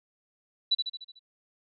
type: tone with echo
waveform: sine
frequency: 3951 Hz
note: B7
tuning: in tune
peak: -20 dBFS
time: 0.71-0.75 s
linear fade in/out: 10 ms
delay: 74 ms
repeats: 6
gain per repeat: -5 dB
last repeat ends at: 1.194 s
effects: none